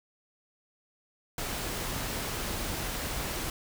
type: noise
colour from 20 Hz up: pink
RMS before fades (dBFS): -34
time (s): 1.38-3.5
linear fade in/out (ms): 2
effects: none